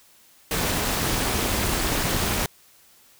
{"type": "noise with amplitude modulation", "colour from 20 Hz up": "pink", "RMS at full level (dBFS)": -21, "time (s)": [0.51, 2.46], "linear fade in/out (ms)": 2, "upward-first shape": "sine", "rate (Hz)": 283, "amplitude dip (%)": 70, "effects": ["white hiss -55 dBFS RMS until 3.19 s"]}